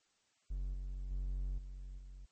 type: tone with level steps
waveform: triangle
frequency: 46.25 Hz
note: F#1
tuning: in tune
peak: -34 / -37 / -33 / -42 / -46 dBFS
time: 0.5-2.26 s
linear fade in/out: 10 ms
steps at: 0.74 / 1.11 / 1.58 / 1.98 s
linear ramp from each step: 2 ms
effects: white hiss -75 dBFS RMS until 2.31 s + MP3 32 kbps